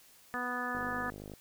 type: harmonic tone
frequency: 246.9 Hz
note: B3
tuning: in tune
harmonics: 1 / 2 / 3 / 4 / 5 / 6 / 7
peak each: -41 / -44 / -42 / -43 / -39 / -43 / -38 dBFS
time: 0.34-1.1 s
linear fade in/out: 0 ms
type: click train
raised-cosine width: 2 ms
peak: -32 dBFS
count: 31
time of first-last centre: 0.75-1.337 s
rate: 51.1 Hz
effects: white hiss -60 dBFS RMS until 1.4 s